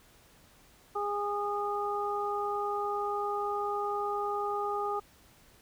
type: harmonic tone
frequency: 410 Hz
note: G#4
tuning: 22 cents flat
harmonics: 1 / 2 / 3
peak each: -34 / -34 / -34 dBFS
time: 0.95-5 s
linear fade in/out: 10 ms
effects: pink hiss -60 dBFS RMS until 5.61 s